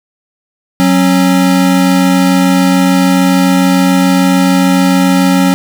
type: tone pair together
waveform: square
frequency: 185 / 271.9 Hz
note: F#3 / C#4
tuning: 0 / -33 cents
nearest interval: perfect fifth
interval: 667 cents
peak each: -10 dBFS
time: 0.8-5.54 s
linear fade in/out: 0 ms
effects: none